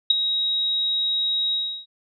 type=tone with ADSR envelope; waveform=sine; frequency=3805 Hz; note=A#7; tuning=35 cents sharp; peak=-9 dBFS; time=0.1-1.86 s; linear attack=6 ms; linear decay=12 ms; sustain=-11 dB; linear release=330 ms; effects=none